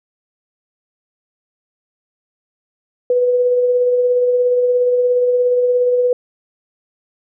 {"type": "tone with tremolo", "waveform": "sine", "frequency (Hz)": 493.9, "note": "B4", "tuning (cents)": 0, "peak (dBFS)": -10, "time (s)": [3.1, 6.13], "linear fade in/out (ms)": 2, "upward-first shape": "sine", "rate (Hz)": 17, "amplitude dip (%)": 30, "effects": []}